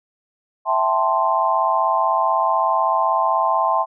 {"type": "chord", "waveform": "sine", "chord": "A minor seventh", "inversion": "second", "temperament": "equal", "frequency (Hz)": [659.3, 784, 880, 1046.5], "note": ["E5", "G5", "A5", "C6"], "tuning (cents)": [0, 0, 0, 0], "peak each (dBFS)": [-22, -23, -21, -19], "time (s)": [0.65, 3.86], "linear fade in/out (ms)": 50, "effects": []}